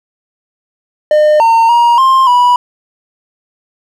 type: tone with pitch steps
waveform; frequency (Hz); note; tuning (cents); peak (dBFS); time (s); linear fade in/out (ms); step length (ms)
triangle; 606 / 912 / 947 / 1056 / 979; D#5 / A#5 / A#5 / C6 / B5; -46 / -38 / +27 / +16 / -15; -3; 1.11-2.56; 2; 290
effects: none